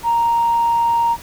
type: tone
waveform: sine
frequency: 932.3 Hz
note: A#5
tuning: in tune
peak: -12 dBFS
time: 0.03-1.17 s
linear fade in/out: 50 ms
effects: tanh soft clip ceiling -9 dBFS + pink hiss -38 dBFS RMS until 1.22 s